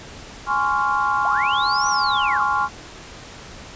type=chord; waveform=sine; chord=Db major seventh; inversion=second; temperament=equal with one note detuned; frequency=830.6 / 1046.5 / 1115.2 / 1396.9 Hz; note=Ab5 / C6 / Db6 / F6; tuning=0 / 0 / +10 / 0 cents; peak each=-23 dBFS; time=0.46-2.69 s; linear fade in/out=50 ms
type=linear two-way sweep; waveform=sine; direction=up then down; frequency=643 to 5970 to 1043 Hz; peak=-24 dBFS; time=1.25-2.43 s; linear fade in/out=2 ms; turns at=1.88 s
effects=pink hiss -39 dBFS RMS until 3.75 s + resampled to 16000 Hz